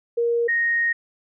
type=tone pair in turn; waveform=sine; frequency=469.9 / 1864.5 Hz; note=A#4 / A#6; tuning=+14 / 0 cents; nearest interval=2 octaves; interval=2386 cents; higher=second; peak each=-18 dBFS; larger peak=neither; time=0.17-0.48 / 0.48-0.93 s; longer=second; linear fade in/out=10 ms; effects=none